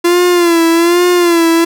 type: tone with vibrato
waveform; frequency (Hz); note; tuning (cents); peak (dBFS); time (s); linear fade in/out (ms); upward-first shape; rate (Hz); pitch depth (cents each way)
45% pulse; 343.1; F4; -31; -7; 0.04-1.65; 10; sine; 1.2; 66
effects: none